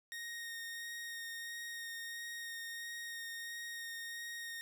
sawtooth tone with vibrato, 1858 Hz, A#6, 6 cents flat, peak -39 dBFS, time 0.12-4.61 s, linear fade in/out 0 ms, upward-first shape sine, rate 1.5 Hz, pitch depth 11 cents each way, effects none

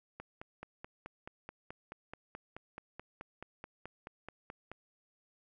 click train, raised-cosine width 0.5 ms, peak -29 dBFS, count 22, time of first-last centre 0.2-4.716 s, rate 4.65 Hz, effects none

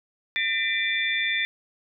sine tone cluster, 1809 / 2011 / 2361 / 3532 Hz, A6 / B6 / D7 / A7, +48 / +31 / +9 / +6 cents, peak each -28 / -29 / -27 / -29 dBFS, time 0.36-1.45 s, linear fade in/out 0 ms, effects none

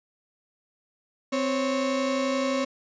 35% pulse tone pair together, 260 / 551.5 Hz, C4 / C#5, -11 / -9 cents, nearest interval octave + minor second, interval 1302 cents, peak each -25 dBFS, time 1.32-2.65 s, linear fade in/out 10 ms, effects resampled to 16000 Hz

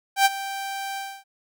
sawtooth tone with ADSR envelope, 784 Hz, G5, in tune, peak -9 dBFS, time 0.16-1.24 s, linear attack 93 ms, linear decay 31 ms, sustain -16 dB, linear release 270 ms, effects none

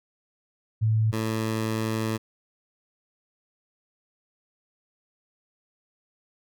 sine / 15% pulse tone pair in turn, 110 / 110.83 Hz, A2 / A2, 0 / +13 cents, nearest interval unison, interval 13 cents, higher second, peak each -19 dBFS, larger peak neither, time 0.81-1.12 / 1.12-2.18 s, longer second, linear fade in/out 20 ms, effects none

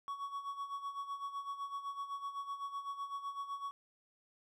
triangle tone with tremolo, 1119 Hz, C#6, 16 cents sharp, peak -35 dBFS, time 0.08-3.71 s, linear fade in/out 0 ms, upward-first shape sine, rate 7.9 Hz, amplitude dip 70%, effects none

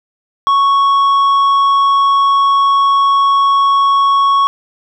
sine tone with tanh clipping, 1108.7 Hz, C#6, in tune, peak -9 dBFS, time 0.47-4.47 s, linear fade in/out 0 ms, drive 6 dB, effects none

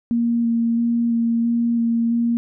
sine tone with vibrato, 233.1 Hz, A#3, in tune, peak -16 dBFS, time 0.11-2.37 s, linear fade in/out 0 ms, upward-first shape square, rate 1.5 Hz, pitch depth 11 cents each way, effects none

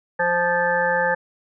harmonic tone, 174.61 Hz, F3, in tune, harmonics 1 / 3 / 5 / 7 / 9 / 10, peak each -34 / -22 / -23 / -33 / -26 / -23 dBFS, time 0.19-1.15 s, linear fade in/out 10 ms, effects none

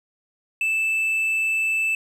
triangle tone, 2637 Hz, E7, in tune, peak -18 dBFS, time 0.61-1.95 s, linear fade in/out 2 ms, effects resampled to 32000 Hz

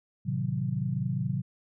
sine chord, A diminished seventh, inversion none, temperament equal, 110 / 130.81 / 155.56 / 185 Hz, A2 / C3 / Eb3 / Gb3, 0 / 0 / 0 / 0 cents, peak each -35 / -30 / -34 / -33 dBFS, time 0.25-1.42 s, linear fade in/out 20 ms, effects none

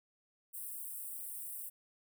white high-pass noise, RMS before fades -44 dBFS, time 0.53-1.7 s, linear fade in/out 20 ms, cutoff 8200 Hz, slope 96 dB/octave, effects none

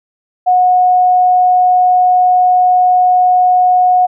sine tone, 729 Hz, F#5, 26 cents flat, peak -6 dBFS, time 0.46-4.07 s, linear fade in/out 20 ms, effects none

